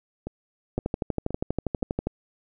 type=two click trains; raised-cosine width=2 ms; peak=-19 / -12 dBFS; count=4 / 17; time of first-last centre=0.27-1.824 / 0.78-2.07 s; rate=1.93 / 12.4 Hz; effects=none